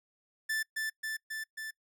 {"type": "tone with echo", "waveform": "45% pulse", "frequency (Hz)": 1760, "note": "A6", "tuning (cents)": 0, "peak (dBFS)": -30, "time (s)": [0.49, 0.63], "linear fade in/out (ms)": 10, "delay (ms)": 270, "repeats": 4, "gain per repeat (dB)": -2, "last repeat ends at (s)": 1.71, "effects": ["noise-tail reverb RT60 0.1 s tail -23 dB re dry"]}